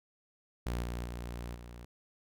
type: tone with level steps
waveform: sawtooth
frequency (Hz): 59.5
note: A#1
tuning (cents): +36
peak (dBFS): -29 / -32 / -35 / -42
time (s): 0.66-1.85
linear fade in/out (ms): 5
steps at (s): 0.82 / 1.04 / 1.54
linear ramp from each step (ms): 20
effects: none